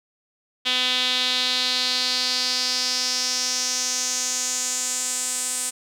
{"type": "tone with band-pass filter sweep", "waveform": "sawtooth", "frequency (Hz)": 252.7, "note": "B3", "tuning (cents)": 40, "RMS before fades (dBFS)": -24, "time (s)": [0.65, 5.71], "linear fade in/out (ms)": 20, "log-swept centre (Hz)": [3400, 8400], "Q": 4, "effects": []}